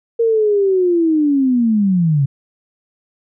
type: linear sweep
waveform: sine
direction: down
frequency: 466.2 to 132.7 Hz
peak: -11 dBFS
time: 0.19-2.26 s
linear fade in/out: 10 ms
effects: none